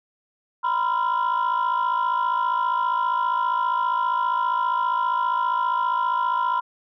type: tone cluster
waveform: sine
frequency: 964 / 1019 / 1377 Hz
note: B5 / C6 / F6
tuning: -42 / -46 / -25 cents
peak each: -22 / -21 / -27 dBFS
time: 0.63-6.61 s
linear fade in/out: 20 ms
effects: tanh soft clip ceiling -16 dBFS